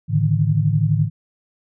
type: tone cluster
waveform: sine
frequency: 107.8 / 146 / 157.8 Hz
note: A2 / D3 / D#3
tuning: -35 / -10 / +25 cents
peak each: -19 dBFS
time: 0.08-1.1 s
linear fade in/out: 50 ms
effects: none